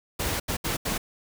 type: noise bursts at uneven times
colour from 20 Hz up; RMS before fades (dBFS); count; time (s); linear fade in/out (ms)
pink; -28; 4; 0.19-0.4 / 0.48-0.57 / 0.64-0.77 / 0.85-0.98; 10
effects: none